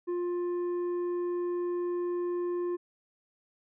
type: tone with tanh clipping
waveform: sine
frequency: 352 Hz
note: F4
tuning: 14 cents sharp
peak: -30 dBFS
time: 0.07-2.77 s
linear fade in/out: 20 ms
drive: 6 dB
effects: none